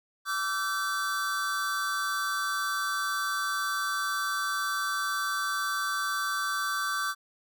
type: tone cluster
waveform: square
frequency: 1160 / 1342 / 1540 Hz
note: D6 / E6 / G6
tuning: -22 / +31 / -31 cents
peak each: -32 / -38 / -32 dBFS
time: 0.25-7.15 s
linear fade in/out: 50 ms
effects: none